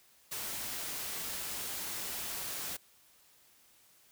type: noise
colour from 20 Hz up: white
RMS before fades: -39 dBFS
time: 0.31-2.77 s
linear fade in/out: 10 ms
effects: white hiss -64 dBFS RMS until 4.11 s